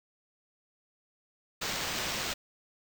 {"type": "noise with sample-and-hold", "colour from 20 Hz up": "blue", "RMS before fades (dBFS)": -34, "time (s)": [1.61, 2.34], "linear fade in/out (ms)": 10, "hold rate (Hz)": 11025, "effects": []}